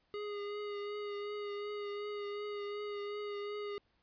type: tone with vibrato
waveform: square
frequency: 411.9 Hz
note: G#4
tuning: 14 cents flat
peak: -39 dBFS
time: 0.14-3.78 s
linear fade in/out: 0 ms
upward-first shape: triangle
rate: 2.7 Hz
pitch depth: 24 cents each way
effects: pink hiss -75 dBFS RMS until 4.02 s + resampled to 11025 Hz

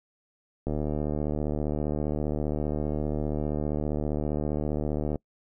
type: click train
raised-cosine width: 2 ms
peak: -16 dBFS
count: 338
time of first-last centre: 0.67-5.157 s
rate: 75.1 Hz
effects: noise-tail reverb RT60 0.1 s tail -25 dB re dry

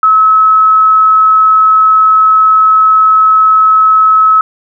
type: tone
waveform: sine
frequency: 1291 Hz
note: E6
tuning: 37 cents flat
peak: -3 dBFS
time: 0.03-4.41 s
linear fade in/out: 2 ms
effects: none

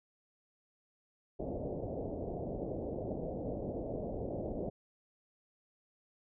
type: low-pass noise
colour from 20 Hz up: white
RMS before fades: -39 dBFS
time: 1.39-4.7 s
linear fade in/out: 10 ms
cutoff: 650 Hz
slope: 48 dB/octave
effects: none

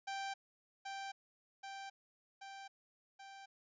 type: tone with echo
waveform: sawtooth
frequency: 784 Hz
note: G5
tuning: in tune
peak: -36 dBFS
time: 0.07-0.34 s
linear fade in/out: 10 ms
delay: 780 ms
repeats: 4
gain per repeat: -3 dB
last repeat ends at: 3.46 s
effects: resampled to 16000 Hz

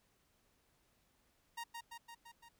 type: tone with echo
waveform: sawtooth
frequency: 933 Hz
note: A#5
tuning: 1 cent sharp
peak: -38 dBFS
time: 1.57-1.64 s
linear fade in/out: 10 ms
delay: 170 ms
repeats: 5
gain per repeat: -3 dB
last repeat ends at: 2.49 s
effects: pink hiss -75 dBFS RMS until 2.59 s

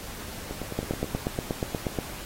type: two click trains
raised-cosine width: 2 ms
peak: -13 / -20 dBFS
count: 11 / 7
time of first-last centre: 0.79-1.988 / 0.51-1.15 s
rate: 8.35 / 9.37 Hz
effects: pink hiss -40 dBFS RMS until 2.25 s + AAC 48 kbps

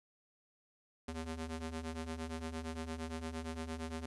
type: ring-modulated tone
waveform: sawtooth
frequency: 160.9 Hz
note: E3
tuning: 42 cents flat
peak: -33 dBFS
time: 1.08-4.06 s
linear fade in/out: 5 ms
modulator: 84.8 Hz
effects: resampled to 24000 Hz + 11-bit

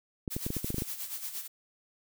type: clicks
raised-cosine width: 3 ms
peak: -20 dBFS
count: 10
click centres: 0.278 / 0.365 / 0.465 / 0.504 / 0.567 / 0.645 / 0.704 / 0.744 / 0.783 / 0.821 s
type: noise with tremolo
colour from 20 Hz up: blue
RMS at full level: -36 dBFS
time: 0.3-1.48 s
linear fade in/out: 20 ms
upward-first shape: sine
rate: 8.6 Hz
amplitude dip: 65%
effects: none

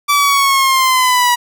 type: linear sweep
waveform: sawtooth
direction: down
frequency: 1162 to 965 Hz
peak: -6 dBFS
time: 0.08-1.36 s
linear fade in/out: 20 ms
effects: none

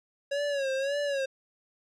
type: tone with vibrato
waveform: square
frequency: 554.4 Hz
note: C#5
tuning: in tune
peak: -28 dBFS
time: 0.31-1.26 s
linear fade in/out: 10 ms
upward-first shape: sine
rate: 1.8 Hz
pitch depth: 81 cents each way
effects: low-pass 6000 Hz 12 dB/octave

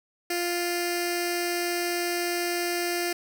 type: tone with notch filter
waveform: 10% pulse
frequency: 349.2 Hz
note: F4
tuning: in tune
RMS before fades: -28 dBFS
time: 0.3-3.13 s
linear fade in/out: 5 ms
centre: 1100 Hz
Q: 0.76
effects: none

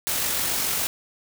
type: noise with amplitude modulation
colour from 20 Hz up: white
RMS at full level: -24 dBFS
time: 0.07-0.87 s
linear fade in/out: 0 ms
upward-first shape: sine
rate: 47.2 Hz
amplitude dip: 25%
effects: none

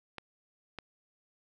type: clicks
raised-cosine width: 0.3 ms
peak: -24 dBFS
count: 2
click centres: 0.183 / 0.787 s
effects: none

